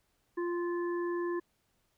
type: harmonic tone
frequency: 347.7 Hz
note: F4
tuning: 8 cents flat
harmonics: 1 / 3 / 5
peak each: -31 / -41 / -45 dBFS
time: 0.37-1.4 s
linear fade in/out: 10 ms
effects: pink hiss -75 dBFS RMS until 1.97 s